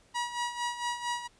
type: tone with tremolo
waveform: sawtooth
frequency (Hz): 962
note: B5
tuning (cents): -46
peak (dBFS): -25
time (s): 0.14-1.28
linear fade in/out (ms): 20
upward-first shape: sine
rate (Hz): 4.4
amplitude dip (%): 70
effects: pink hiss -63 dBFS RMS until 1.39 s + resampled to 22050 Hz